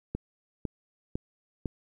click train, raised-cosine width 3 ms, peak -18 dBFS, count 4, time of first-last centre 0.15-1.658 s, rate 1.99 Hz, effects 10-bit

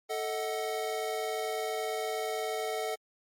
square chord, D# diminished, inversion second, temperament equal with one note detuned, 440 / 631.3 / 740 Hz, A4 / D#5 / F#5, 0 / +25 / 0 cents, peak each -35 / -38 / -37 dBFS, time 0.09-2.96 s, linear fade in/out 20 ms, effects MP3 64 kbps

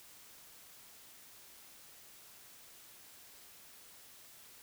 silence, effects white hiss -57 dBFS RMS until 4.62 s

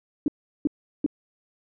sine tone bursts, 293.7 Hz, D4, in tune, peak -18 dBFS, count 3, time 0.26-1.063 s, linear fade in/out 2 ms, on 21 ms, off 370 ms, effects none

